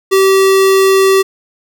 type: tone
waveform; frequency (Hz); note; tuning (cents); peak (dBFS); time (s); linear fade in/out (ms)
square; 385.6; G4; -28; -7; 0.11-1.23; 20
effects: none